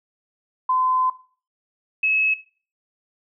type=tone pair in turn; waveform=sine; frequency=1024 / 2580 Hz; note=C6 / E7; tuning=-38 / -38 cents; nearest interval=octave + major third; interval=1600 cents; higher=second; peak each=-17 dBFS; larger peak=neither; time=0.69-1.1 / 2.03-2.34 s; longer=first; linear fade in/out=5 ms; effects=noise-tail reverb RT60 0.4 s tail -17 dB re dry